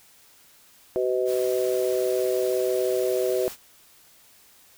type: harmonic tone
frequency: 126.2 Hz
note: B2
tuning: 38 cents sharp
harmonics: 3 / 4 / 5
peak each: -24 / -26 / -28 dBFS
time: 0.96-3.48 s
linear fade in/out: 0 ms
type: noise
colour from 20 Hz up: white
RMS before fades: -39 dBFS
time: 1.25-3.57 s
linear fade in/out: 50 ms
effects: white hiss -55 dBFS RMS until 4.77 s